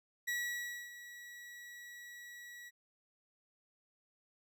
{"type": "tone with ADSR envelope", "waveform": "40% pulse", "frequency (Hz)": 1930, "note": "B6", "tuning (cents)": -40, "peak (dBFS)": -33, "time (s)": [0.27, 2.71], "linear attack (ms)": 14, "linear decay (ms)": 610, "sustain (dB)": -15, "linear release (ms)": 34, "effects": []}